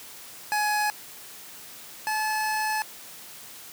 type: tone pair in turn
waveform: 25% pulse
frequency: 841 / 862.2 Hz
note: G#5 / A5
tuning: +22 / -35 cents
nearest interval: unison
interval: 43 cents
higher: second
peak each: -19 / -21 dBFS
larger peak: first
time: 0.52-0.9 / 2.07-2.82 s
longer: second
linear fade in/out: 0 ms
effects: white hiss -44 dBFS RMS until 3.72 s + high-pass 100 Hz 12 dB/octave